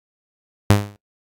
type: tone with exponential decay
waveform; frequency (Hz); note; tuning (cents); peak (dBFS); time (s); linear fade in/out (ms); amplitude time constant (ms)
sawtooth; 102.3; G#2; -26; -4; 0.7-0.96; 0; 55
effects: noise-tail reverb RT60 0.1 s tail -20 dB re dry + AAC 64 kbps